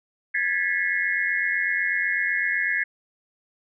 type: tone cluster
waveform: sine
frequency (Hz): 1655 / 1743 / 1964 / 2151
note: G#6 / A6 / B6 / C7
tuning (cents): -6 / -17 / -10 / +47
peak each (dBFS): -27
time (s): 0.34-2.84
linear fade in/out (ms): 10
effects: none